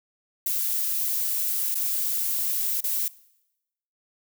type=noise with dropouts; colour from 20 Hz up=violet; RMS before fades=-26 dBFS; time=0.46-3.08 s; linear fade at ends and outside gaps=2 ms; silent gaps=1.744-1.754 / 2.806-2.84 s; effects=noise-tail reverb RT60 0.9 s tail -21 dB re dry